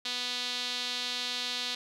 sawtooth tone with band-pass filter, 246.9 Hz, B3, in tune, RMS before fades -34 dBFS, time 0.05-1.75 s, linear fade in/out 5 ms, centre 3900 Hz, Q 3.2, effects none

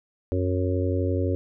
harmonic tone, 91.7 Hz, F#2, 15 cents flat, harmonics 1 / 3 / 4 / 5 / 6, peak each -24 / -29 / -30 / -31 / -32 dBFS, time 0.32-1.35 s, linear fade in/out 0 ms, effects none

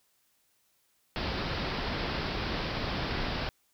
pink low-pass noise, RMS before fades -33 dBFS, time 1.16-3.49 s, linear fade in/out 0 ms, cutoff 5200 Hz, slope 96 dB/octave, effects white hiss -71 dBFS RMS until 3.73 s

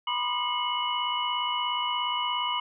sine tone cluster, 974 / 1031 / 1212 / 2164 / 2950 Hz, B5 / C6 / D#6 / C#7 / F#7, -24 / -26 / -46 / -42 / -6 cents, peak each -30 / -36 / -34 / -37 / -30 dBFS, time 0.07-2.6 s, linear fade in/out 5 ms, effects none

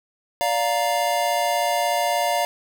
square chord, Bb major, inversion first, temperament just, 582.7 / 699.2 / 932.3 Hz, D5 / F5 / Bb5, -14 / +2 / 0 cents, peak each -26 / -23 / -26 dBFS, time 0.41-2.45 s, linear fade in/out 0 ms, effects none

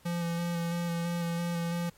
square tone with vibrato, 170.8 Hz, F3, 38 cents flat, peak -30 dBFS, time 0.05-1.9 s, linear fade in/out 10 ms, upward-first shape square, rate 3 Hz, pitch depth 14 cents each way, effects pink hiss -61 dBFS RMS until 1.97 s + MP3 64 kbps

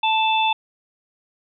harmonic tone, 880 Hz, A5, in tune, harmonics 1 / 3 / 4, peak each -18 / -23 / -24 dBFS, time 0.03-0.53 s, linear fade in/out 5 ms, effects none

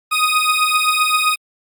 20% pulse beating tone pair, 1244 / 1251.7 Hz, D#6 / D#6, -1 / +10 cents, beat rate 7.7 Hz, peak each -12 dBFS, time 0.11-1.36 s, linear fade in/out 20 ms, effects Opus 48 kbps

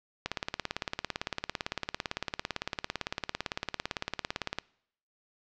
click train, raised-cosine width 0.2 ms, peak -13 dBFS, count 78, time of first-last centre 0.26-4.586 s, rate 17.8 Hz, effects noise-tail reverb RT60 0.7 s tail -24 dB re dry + low-pass 5000 Hz 12 dB/octave

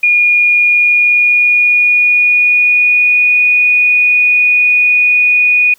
sine tone with pitch glide, 2435 to 2466 Hz, D#7 to D#7, -38 to -16 cents, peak -6 dBFS, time 0.03-5.74 s, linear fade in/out 5 ms, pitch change +22 cents, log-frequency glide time 0.67-3.44 s, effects white hiss -49 dBFS RMS until 5.78 s

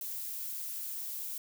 violet noise, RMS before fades -39 dBFS, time 0.01-1.38 s, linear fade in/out 2 ms, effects none

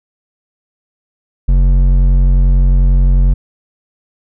sine tone with hard clipping, 45.62 Hz, F#1, 24 cents flat, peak -8 dBFS, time 1.48-3.34 s, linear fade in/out 10 ms, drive 8 dB, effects none

